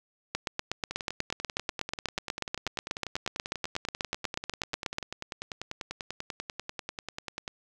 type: two click trains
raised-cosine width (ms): 0.2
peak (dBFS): -18 / -12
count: 68 / 39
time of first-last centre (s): 0.91-7.479 / 0.35-4.984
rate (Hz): 10.2 / 8.2
effects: none